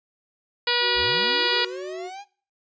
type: harmonic tone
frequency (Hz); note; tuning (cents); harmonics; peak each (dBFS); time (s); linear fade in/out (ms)
483.1; B4; -38; 1 / 2 / 3 / 4 / 5 / 6 / 7 / 8 / 9 / 10; -29 / -29 / -29 / -29 / -29 / -29 / -29 / -29 / -29 / -29; 0.67-1.65; 5
type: tone with pitch glide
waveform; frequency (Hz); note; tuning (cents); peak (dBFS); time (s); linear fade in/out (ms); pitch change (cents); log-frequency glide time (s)
triangle; 373.9 to 370.5; F#4 to F#4; +18 to +2; -29; 0.8-2.11; 50; -16; 0.97-1.24
type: linear sweep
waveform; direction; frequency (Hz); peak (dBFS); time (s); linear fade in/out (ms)
45% pulse; up; 30.57 to 830.6; -35; 0.94-2.25; 50
effects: noise-tail reverb RT60 0.4 s tail -21 dB re dry + resampled to 16000 Hz

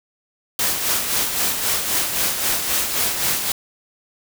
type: noise with tremolo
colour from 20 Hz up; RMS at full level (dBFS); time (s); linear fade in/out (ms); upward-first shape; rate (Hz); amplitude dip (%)
white; -19; 0.59-3.52; 2; sine; 3.8; 50
effects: none

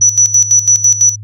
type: tone with tremolo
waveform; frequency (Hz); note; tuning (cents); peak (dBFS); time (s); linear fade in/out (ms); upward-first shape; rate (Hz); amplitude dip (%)
sine; 5920; F#8; 0; -4; 0.01-1.16; 10; square; 6; 75
effects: added 105 Hz sine -26 dBFS peak until 1.23 s

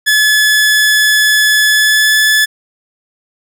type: tone with pitch glide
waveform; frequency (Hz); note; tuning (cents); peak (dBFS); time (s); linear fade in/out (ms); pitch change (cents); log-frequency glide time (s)
sawtooth; 1716 to 1726.9; A6 to A6; -44 to -33; -4; 0.06-2.46; 20; +11; 1.65-2.15
effects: none

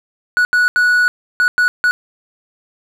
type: tone bursts at uneven times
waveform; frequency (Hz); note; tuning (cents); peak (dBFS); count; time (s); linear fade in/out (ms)
triangle; 1469; F#6; -13; -8; 6; 0.37-0.45 / 0.53-0.68 / 0.76-1.08 / 1.4-1.48 / 1.58-1.68 / 1.84-1.91; 0
effects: none

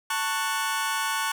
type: chord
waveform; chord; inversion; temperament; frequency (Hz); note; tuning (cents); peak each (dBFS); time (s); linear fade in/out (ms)
sawtooth; F# minor; first; just; 888 / 1110 / 1480; A5 / C#6 / F#6; +16 / +2 / 0; -26; 0.1-1.32; 5
effects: none

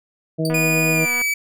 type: harmonic tone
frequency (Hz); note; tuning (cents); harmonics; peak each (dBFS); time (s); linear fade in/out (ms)
159.9; D#3; +48; 1 / 2 / 3 / 4; -21 / -24 / -26 / -27; 0.38-1.06; 20
type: tone with exponential decay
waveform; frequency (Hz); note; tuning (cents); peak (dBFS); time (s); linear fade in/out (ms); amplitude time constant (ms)
sawtooth; 4614; D8; -31; -19; 0.45-0.56; 2; 22
type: click train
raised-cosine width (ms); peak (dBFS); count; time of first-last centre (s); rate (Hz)
0.5; -17; 176; 0.5-1.217; 244
type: tone with pitch glide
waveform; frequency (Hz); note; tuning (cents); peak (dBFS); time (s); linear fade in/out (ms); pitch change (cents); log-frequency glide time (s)
45% pulse; 2456 to 2292; D#7 to D7; -23 to -43; -18; 0.54-1.34; 5; -120; 0.92-1.13
effects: none

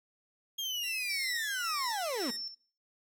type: linear sweep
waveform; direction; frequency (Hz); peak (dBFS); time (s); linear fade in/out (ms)
35% pulse; down; 3266 to 207.7; -31; 0.58-2.31; 10
type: tone with vibrato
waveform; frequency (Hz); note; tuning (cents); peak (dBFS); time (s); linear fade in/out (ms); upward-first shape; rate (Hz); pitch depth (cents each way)
10% pulse; 1956; B6; -17; -34; 0.83-2.37; 10; triangle; 1.8; 85
type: tone with tremolo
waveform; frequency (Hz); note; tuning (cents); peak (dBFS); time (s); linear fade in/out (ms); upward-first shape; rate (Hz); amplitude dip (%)
sine; 5380; E8; +34; -36; 1.09-2.55; 10; square; 1.8; 65
effects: noise-tail reverb RT60 0.4 s tail -19 dB re dry

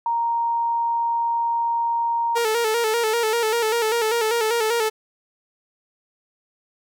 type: tone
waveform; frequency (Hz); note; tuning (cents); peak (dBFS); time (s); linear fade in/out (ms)
sine; 932.3; A#5; 0; -19; 0.06-2.38; 2
type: tone with vibrato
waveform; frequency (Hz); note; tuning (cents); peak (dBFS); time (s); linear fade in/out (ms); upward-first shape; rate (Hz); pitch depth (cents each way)
sawtooth; 452.6; A4; +49; -15; 2.35-4.9; 20; square; 5.1; 64
effects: none

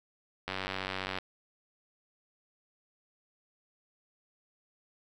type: click train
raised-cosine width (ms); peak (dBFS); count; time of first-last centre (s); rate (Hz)
0.3; -18; 68; 0.48-1.186; 94.9
effects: 10-bit

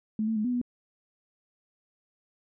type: tone with pitch steps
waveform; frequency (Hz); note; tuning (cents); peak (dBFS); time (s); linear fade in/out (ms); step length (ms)
sine; 216.4 / 223 / 213 / 247.6 / 244.4; A3 / A3 / G#3 / B3 / B3; -29 / +23 / +44 / +5 / -18; -25; 0.19-0.615; 2; 85
effects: none

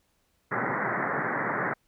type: band-pass noise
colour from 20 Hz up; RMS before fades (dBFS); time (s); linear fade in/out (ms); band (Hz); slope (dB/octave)
white; -29; 0.51-1.74; 10; 110 to 2000; 96
effects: pink hiss -71 dBFS RMS until 1.87 s

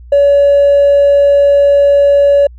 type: tone with hard clipping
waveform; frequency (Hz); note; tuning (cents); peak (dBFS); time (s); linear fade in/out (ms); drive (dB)
sine; 567; C#5; +39; -5; 0.12-2.47; 5; 1
effects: added 60 Hz sine -31 dBFS peak until 2.58 s

